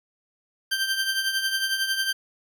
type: tone with tremolo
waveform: 20% pulse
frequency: 1568 Hz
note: G6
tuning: in tune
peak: -16 dBFS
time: 0.71-2.13 s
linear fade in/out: 10 ms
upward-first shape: triangle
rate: 11 Hz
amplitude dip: 65%
effects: 9-bit